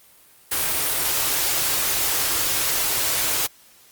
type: band-stop noise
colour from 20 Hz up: white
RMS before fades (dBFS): -22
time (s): 0.51-3.47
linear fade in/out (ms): 10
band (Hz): 170 to 260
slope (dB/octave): 96
effects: white hiss -52 dBFS RMS until 3.91 s + Opus 32 kbps